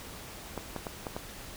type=clicks; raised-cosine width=1 ms; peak=-20 dBFS; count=5; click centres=0.577 / 0.763 / 0.868 / 1.068 / 1.165 s; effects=pink hiss -45 dBFS RMS until 1.56 s